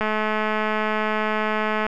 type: click train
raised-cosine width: 0.5 ms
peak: -9 dBFS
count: 400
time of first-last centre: 0.01-1.866 s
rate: 215 Hz
effects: none